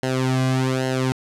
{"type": "tone with flanger", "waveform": "sawtooth", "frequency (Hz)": 130.1, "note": "C3", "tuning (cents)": -9, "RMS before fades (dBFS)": -21, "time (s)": [0.03, 1.12], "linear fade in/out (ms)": 0, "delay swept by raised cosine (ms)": [0.84, 2.24], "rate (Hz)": 1.2, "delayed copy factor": -0.85, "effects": ["low-pass 9000 Hz 12 dB/octave"]}